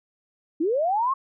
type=linear sweep; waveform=sine; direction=up; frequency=292 to 1108.7 Hz; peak=-20 dBFS; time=0.6-1.14 s; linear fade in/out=10 ms; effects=none